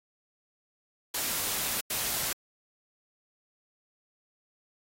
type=noise bursts at uneven times; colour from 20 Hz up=white; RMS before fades=-31 dBFS; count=2; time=1.14-1.81 / 1.9-2.33 s; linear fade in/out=5 ms; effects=AAC 48 kbps